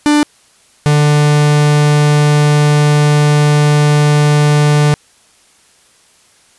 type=tone pair in turn; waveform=45% pulse; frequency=296.1 / 148.05 Hz; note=D4 / D3; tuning=+14 / +14 cents; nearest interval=octave; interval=1200 cents; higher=first; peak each=-7 dBFS; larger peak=neither; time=0.06-0.23 / 0.86-4.94 s; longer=second; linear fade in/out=0 ms; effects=white hiss -49 dBFS RMS until 6.58 s + resampled to 24000 Hz